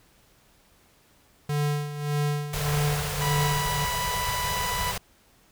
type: tone with tremolo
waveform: square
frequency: 146.83 Hz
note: D3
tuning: in tune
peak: -23 dBFS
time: 1.49-3.85 s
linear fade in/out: 5 ms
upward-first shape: sine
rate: 1.7 Hz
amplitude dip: 70%
type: band-stop noise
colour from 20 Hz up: pink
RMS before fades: -31 dBFS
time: 2.53-4.98 s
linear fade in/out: 5 ms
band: 190 to 410 Hz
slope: 96 dB/octave
type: tone with pitch glide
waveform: sawtooth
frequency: 981 to 988.4 Hz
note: B5 to B5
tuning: -12 to +1 cents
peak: -24 dBFS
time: 3.21-4.92 s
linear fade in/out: 10 ms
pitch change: +13 cents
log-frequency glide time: 3.67-4.24 s
effects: pink hiss -60 dBFS RMS until 5.51 s